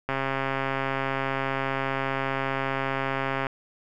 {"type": "click train", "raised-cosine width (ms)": 0.5, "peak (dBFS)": -12, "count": 457, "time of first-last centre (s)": [0.09, 3.468], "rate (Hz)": 135, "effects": []}